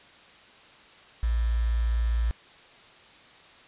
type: tone with quantisation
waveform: sine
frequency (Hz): 57.5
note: A#1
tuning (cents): -23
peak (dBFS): -22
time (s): 1.23-2.31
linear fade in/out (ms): 0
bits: 7
effects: white hiss -52 dBFS RMS until 3.67 s + resampled to 8000 Hz